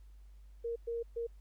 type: tone bursts at uneven times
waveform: sine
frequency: 466.2 Hz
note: A#4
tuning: in tune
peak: -34 dBFS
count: 3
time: 0.64-0.76 / 0.87-1.03 / 1.16-1.27 s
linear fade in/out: 10 ms
effects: added 50 Hz sine -52 dBFS peak until 1.4 s + pink hiss -75 dBFS RMS until 1.4 s